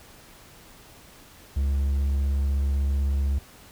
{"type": "tone with vibrato", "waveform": "triangle", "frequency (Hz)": 69.3, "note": "C#2", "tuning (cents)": 0, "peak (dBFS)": -19, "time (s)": [1.56, 3.39], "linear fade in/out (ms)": 10, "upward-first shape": "square", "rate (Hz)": 16, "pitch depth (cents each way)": 12, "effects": ["pink hiss -50 dBFS RMS until 3.71 s"]}